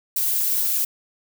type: noise with amplitude modulation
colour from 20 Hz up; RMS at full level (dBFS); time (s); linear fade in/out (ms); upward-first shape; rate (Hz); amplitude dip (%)
violet; -19; 0.16-0.85; 5; sine; 281; 60
effects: none